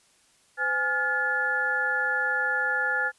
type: tone cluster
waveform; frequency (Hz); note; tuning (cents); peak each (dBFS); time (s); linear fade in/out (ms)
sine; 511 / 830 / 1416 / 1723; C5 / G#5 / F6 / A6; -41 / -1 / +23 / -37; -35 / -33 / -27 / -26; 0.57-3.12; 50
effects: white hiss -62 dBFS RMS until 3.18 s + resampled to 24000 Hz